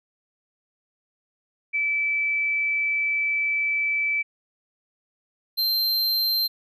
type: tone pair in turn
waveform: sine / square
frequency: 2313 / 4140 Hz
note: D7 / C8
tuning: -27 / -19 cents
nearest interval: minor seventh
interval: 1008 cents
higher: second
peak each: -21 dBFS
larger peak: neither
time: 1.73-4.23 / 5.57-6.48 s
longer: first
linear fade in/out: 20 ms
effects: none